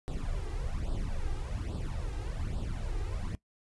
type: noise with flanger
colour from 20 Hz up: brown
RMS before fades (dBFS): -34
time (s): 0.08-3.35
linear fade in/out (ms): 0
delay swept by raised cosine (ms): 0.23 to 2.53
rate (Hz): 1.2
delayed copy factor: +0.8
effects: noise-tail reverb RT60 0.1 s tail -19 dB re dry + resampled to 24000 Hz